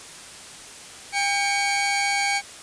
sawtooth tone pair together, 801 / 2248 Hz, G5 / C#7, +37 / +24 cents, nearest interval octave + tritone, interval 1787 cents, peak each -20 dBFS, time 1.12-2.42 s, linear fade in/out 50 ms, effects white hiss -41 dBFS RMS until 2.62 s + resampled to 22050 Hz

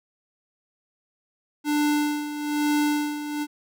square tone with tremolo, 296.1 Hz, D4, 14 cents sharp, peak -20 dBFS, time 1.64-3.47 s, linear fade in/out 50 ms, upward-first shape sine, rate 1.1 Hz, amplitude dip 70%, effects none

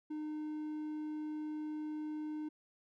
triangle tone, 305.3 Hz, D#4, 33 cents flat, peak -36 dBFS, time 0.1-2.49 s, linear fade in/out 10 ms, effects none

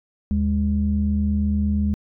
sine tone pair together, 77.1 / 205.8 Hz, D#2 / G#3, -15 / -16 cents, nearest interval octave + perfect fourth, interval 1699 cents, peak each -20 dBFS, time 0.31-1.94 s, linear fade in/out 0 ms, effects tanh soft clip ceiling -10 dBFS

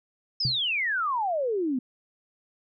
sine exponential sweep, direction down, 5310 to 242 Hz, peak -24 dBFS, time 0.4-1.79 s, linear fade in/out 5 ms
sine tone with exponential decay, 130.81 Hz, C3, in tune, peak -22 dBFS, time 0.45-0.61 s, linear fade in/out 2 ms, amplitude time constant 34 ms
effects none

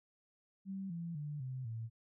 sine tone with pitch steps, 192.9 / 168.9 / 147.89 / 129.49 / 113.38 Hz, G3 / E3 / D3 / C3 / A#2, -28 / +42 / +12 / -18 / -48 cents, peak -39 dBFS, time 0.65-1.9 s, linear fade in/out 50 ms, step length 250 ms, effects none

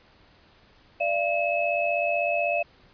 sine tone cluster, 587 / 683 / 2583 Hz, D5 / F5 / E7, -1 / -39 / -36 cents, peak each -27 / -26 / -27 dBFS, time 1-2.63 s, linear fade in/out 10 ms, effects pink hiss -57 dBFS RMS until 2.93 s + resampled to 11025 Hz

